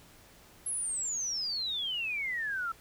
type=exponential sweep; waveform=sine; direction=down; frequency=11120 to 1318.5 Hz; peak=-31 dBFS; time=0.66-2.72 s; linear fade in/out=5 ms; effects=pink hiss -57 dBFS RMS until 2.8 s